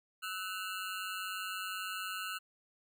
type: ring-modulated tone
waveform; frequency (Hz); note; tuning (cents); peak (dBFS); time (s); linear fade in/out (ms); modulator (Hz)
25% pulse; 1396.9; F6; 0; -31; 0.22-2.39; 20; 95
effects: none